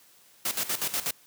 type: noise with tremolo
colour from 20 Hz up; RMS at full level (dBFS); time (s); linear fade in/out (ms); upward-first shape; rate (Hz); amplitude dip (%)
white; -28; 0.45-1.11; 5; square; 8.2; 75
effects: white hiss -58 dBFS RMS until 1.26 s + high-pass 100 Hz 12 dB/octave